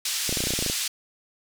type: band-pass noise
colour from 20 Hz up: pink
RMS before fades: -28 dBFS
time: 0.05-0.88 s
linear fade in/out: 5 ms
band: 3500 to 9900 Hz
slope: 12 dB/octave
type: clicks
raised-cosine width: 2 ms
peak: -16 dBFS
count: 12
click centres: 0.293 / 0.326 / 0.372 / 0.405 / 0.439 / 0.471 / 0.506 / 0.537 / 0.59 / 0.625 / 0.663 / 0.699 s
effects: none